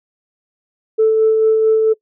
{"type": "tone with tremolo", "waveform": "sine", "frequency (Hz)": 440, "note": "A4", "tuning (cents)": 0, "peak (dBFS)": -7, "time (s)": [0.98, 1.94], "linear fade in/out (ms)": 20, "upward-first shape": "sine", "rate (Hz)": 4.5, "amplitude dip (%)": 30, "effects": ["noise-tail reverb RT60 0.1 s tail -23 dB re dry", "tanh soft clip ceiling -5 dBFS"]}